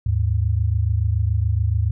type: tone pair together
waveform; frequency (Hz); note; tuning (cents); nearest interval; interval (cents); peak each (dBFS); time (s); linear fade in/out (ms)
sine; 77.78 / 104.82; D#2 / G#2; 0 / +16; perfect fourth; 516; -20 / -19; 0.06-1.91; 5
effects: none